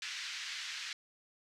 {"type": "band-pass noise", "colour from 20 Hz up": "pink", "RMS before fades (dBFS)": -42, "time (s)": [0.02, 0.93], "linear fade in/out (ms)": 2, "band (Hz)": [1700, 5900], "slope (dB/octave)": 24, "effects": []}